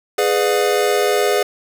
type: chord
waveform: square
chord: G# diminished seventh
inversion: none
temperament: just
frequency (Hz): 415.3 / 498.4 / 598 / 717.6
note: G#4 / B4 / D5 / F5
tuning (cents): 0 / +16 / +31 / +47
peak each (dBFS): -18 / -21 / -23 / -23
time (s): 0.18-1.43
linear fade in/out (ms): 5
effects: none